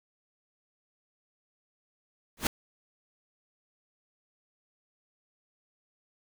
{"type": "noise with exponential growth", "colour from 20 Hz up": "pink", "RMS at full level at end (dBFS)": -21, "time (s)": [2.37, 2.47], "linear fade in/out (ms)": 2, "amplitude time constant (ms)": 20, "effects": []}